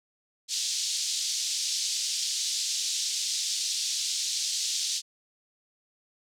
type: band-pass noise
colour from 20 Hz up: pink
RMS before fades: -30 dBFS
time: 0.48-5.02 s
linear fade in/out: 50 ms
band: 3900 to 7400 Hz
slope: 24 dB/octave
effects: none